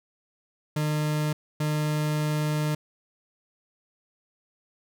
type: tone bursts at uneven times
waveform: 40% pulse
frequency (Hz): 151.5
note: D#3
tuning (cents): -46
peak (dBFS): -23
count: 2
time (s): 0.76-1.33 / 1.6-2.75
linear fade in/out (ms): 5
effects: none